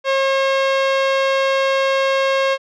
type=tone with low-pass filter; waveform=sawtooth; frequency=540 Hz; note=C#5; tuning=45 cents flat; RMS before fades=-17 dBFS; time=0.04-2.58 s; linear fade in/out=50 ms; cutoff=3600 Hz; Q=1; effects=none